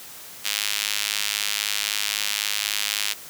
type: tone with high-pass filter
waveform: sawtooth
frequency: 103.83 Hz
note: G#2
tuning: in tune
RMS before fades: -26 dBFS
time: 0.44-3.14 s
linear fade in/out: 20 ms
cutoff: 3000 Hz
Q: 1.2
effects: white hiss -41 dBFS RMS until 3.29 s + high-pass 60 Hz 12 dB/octave